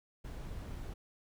brown noise, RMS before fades -43 dBFS, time 0.24-0.94 s, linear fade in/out 10 ms, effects none

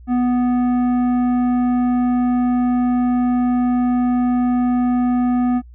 sine tone with tanh clipping, 246.9 Hz, B3, in tune, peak -16 dBFS, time 0.07-5.62 s, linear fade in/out 50 ms, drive 11 dB, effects noise-tail reverb RT60 0.1 s tail -24 dB re dry + added 60 Hz sine -38 dBFS peak until 5.74 s

